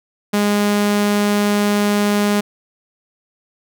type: tone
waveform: sawtooth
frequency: 205.9 Hz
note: G#3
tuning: 15 cents flat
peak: -10 dBFS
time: 0.33-2.41 s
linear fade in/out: 10 ms
effects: none